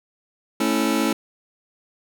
sawtooth chord, A major, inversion none, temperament just, 220 / 275 / 330 Hz, A3 / C#4 / E4, 0 / -14 / +2 cents, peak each -19 dBFS, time 0.6-1.13 s, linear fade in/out 5 ms, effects none

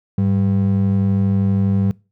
triangle ring-modulated tone, 148.2 Hz, D3, 16 cents sharp, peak -9 dBFS, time 0.18-1.91 s, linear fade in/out 0 ms, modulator 46.2 Hz, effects noise-tail reverb RT60 0.3 s tail -24 dB re dry

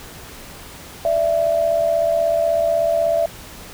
sine tone pair together, 590 / 666.3 Hz, D5 / E5, +8 / +18 cents, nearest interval major second, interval 210 cents, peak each -21 / -16 dBFS, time 1.05-3.26 s, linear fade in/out 2 ms, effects pink hiss -38 dBFS RMS until 3.73 s

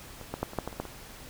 clicks, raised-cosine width 1 ms, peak -29 / -18 / -14 / -28 / -14 / -19 / -28 / -17 / -26 dBFS, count 9, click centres 0.213 / 0.34 / 0.43 / 0.534 / 0.587 / 0.676 / 0.728 / 0.8 / 0.853 s, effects pink hiss -47 dBFS RMS until 1.29 s

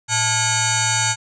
sine tone with frequency modulation, 2960 Hz, F#7, in tune, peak -16 dBFS, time 0.08-1.16 s, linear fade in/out 50 ms, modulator 768 Hz, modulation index 6.2, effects none

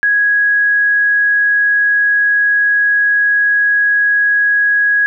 sine tone, 1661.2 Hz, G#6, in tune, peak -9 dBFS, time 0.03-5.06 s, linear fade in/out 0 ms, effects none

